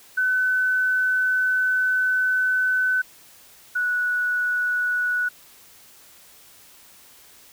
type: tone pair in turn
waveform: sine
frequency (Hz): 1510 / 1473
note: F#6 / F#6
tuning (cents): +35 / -8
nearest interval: unison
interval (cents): 43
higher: first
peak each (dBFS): -18 / -20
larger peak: first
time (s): 0.17-3.02 / 3.75-5.29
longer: first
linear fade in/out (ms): 10
effects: white hiss -50 dBFS RMS until 7.52 s